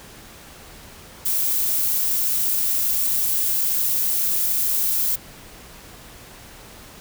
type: noise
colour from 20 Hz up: violet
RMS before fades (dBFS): -21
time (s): 1.25-5.16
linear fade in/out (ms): 10
effects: pink hiss -43 dBFS RMS until 7 s